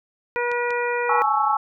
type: harmonic tone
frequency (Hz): 482.4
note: B4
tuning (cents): -41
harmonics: 1 / 2 / 3 / 4 / 5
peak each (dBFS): -24 / -27 / -29 / -30 / -31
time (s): 0.36-1.22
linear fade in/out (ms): 0
type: clicks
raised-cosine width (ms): 0.2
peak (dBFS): -20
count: 2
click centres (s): 0.516 / 0.706
type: chord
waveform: sine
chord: A major seventh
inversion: third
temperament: equal with one note detuned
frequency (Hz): 830.6 / 861.9 / 1108.7 / 1318.5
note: G#5 / A5 / C#6 / E6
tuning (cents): 0 / -36 / 0 / 0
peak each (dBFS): -23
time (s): 1.09-1.57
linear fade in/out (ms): 5
effects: none